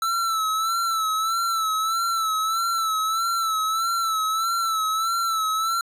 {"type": "tone with vibrato", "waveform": "square", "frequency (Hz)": 1323, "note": "E6", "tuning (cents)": 6, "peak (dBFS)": -22, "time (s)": [0.02, 5.81], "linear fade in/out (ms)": 2, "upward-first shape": "sine", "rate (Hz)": 1.6, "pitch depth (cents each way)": 54, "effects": ["resampled to 32000 Hz"]}